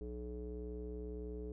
square tone with low-pass filter, 60.8 Hz, B1, 26 cents flat, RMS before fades -44 dBFS, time 0.01-1.52 s, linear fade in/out 0 ms, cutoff 400 Hz, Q 8.8, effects none

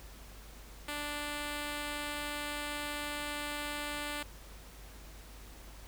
5% pulse tone, 293.7 Hz, D4, in tune, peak -25 dBFS, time 0.88-4.23 s, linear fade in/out 5 ms, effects added 50 Hz sine -50 dBFS peak until 5.87 s + pink hiss -54 dBFS RMS until 5.87 s

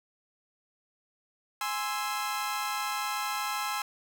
sawtooth chord, Ab augmented, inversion none, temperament equal, 830.6 / 1046.5 / 1318.5 Hz, Ab5 / C6 / E6, 0 / 0 / 0 cents, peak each -31 dBFS, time 1.61-3.82 s, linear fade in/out 2 ms, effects none

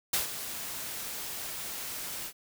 white noise with ADSR envelope, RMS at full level -27 dBFS, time 0.13-2.33 s, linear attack 7 ms, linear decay 130 ms, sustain -11 dB, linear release 68 ms, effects none

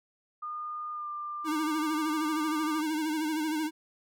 sine tone with pitch glide, 1218 to 1192.2 Hz, D#6 to D6, -37 to +26 cents, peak -34 dBFS, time 0.42-2.81 s, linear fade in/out 10 ms, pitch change -37 cents, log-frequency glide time 0.92-1.08 s
square tone with vibrato, 310.7 Hz, D#4, 2 cents flat, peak -29 dBFS, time 1.44-3.71 s, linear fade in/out 50 ms, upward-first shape sine, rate 13 Hz, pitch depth 61 cents each way
effects none

